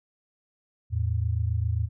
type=tone pair together; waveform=sine; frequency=82.41 / 109.92 Hz; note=E2 / A2; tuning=0 / -1 cents; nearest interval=perfect fourth; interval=499 cents; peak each=-26 dBFS; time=0.9-1.89 s; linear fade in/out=50 ms; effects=none